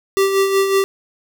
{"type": "tone with tremolo", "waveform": "square", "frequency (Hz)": 390.1, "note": "G4", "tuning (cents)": -8, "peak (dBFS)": -12, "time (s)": [0.17, 0.84], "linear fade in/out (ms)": 0, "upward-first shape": "sine", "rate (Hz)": 5.4, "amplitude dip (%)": 50, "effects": []}